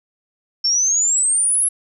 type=exponential sweep; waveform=sine; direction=up; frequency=5350 to 11090 Hz; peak=-14 dBFS; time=0.64-1.69 s; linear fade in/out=10 ms; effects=none